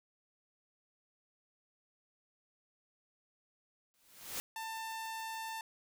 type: noise with exponential growth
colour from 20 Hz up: white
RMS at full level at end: -37 dBFS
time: 3.94-4.4 s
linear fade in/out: 0 ms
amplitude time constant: 100 ms
type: tone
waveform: sawtooth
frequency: 893 Hz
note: A5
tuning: 25 cents sharp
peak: -36 dBFS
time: 4.56-5.61 s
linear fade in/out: 2 ms
effects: none